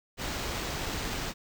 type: noise with sample-and-hold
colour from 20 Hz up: pink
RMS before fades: -34 dBFS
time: 0.17-1.34 s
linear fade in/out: 50 ms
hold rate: 11025 Hz
effects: none